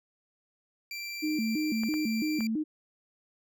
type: tone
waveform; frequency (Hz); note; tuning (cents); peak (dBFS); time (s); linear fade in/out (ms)
25% pulse; 2353; D7; +3; -32; 0.91-2.47; 2
type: tone with vibrato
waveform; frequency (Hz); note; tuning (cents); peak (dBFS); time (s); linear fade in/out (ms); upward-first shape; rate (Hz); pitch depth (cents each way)
sine; 261.6; C4; 0; -27; 1.22-2.64; 20; square; 3; 280
type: clicks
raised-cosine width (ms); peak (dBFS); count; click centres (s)
0.5; -26; 3; 1.835 / 1.94 / 2.407
effects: none